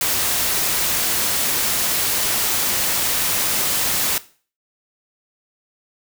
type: noise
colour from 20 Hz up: white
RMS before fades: -20 dBFS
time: 0.01-4.18 s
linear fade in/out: 2 ms
effects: noise-tail reverb RT60 0.4 s tail -17 dB re dry